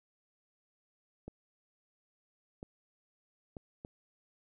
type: clicks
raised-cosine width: 2 ms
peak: -30 dBFS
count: 4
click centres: 1.28 / 2.629 / 3.568 / 3.849 s
effects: none